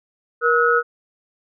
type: tone cluster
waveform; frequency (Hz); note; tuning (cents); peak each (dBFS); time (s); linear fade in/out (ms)
sine; 473.5 / 1292 / 1457; A#4 / E6 / F#6; +27 / -35 / -27; -18; 0.41-0.83; 50
effects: none